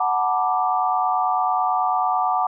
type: chord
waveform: sine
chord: B minor seventh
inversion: second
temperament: equal with one note detuned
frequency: 740 / 880 / 969.1 / 1174.7 Hz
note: F#5 / A5 / B5 / D6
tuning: 0 / 0 / -33 / 0 cents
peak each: -21 / -25 / -27 / -23 dBFS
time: 0-2.47 s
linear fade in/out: 5 ms
effects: none